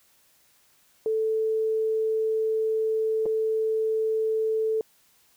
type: tone with dropouts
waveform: sine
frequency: 440 Hz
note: A4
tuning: in tune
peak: -22 dBFS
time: 1.06-4.81 s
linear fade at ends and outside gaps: 1 ms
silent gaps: 3.257-3.262 s
effects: white hiss -62 dBFS RMS until 5.36 s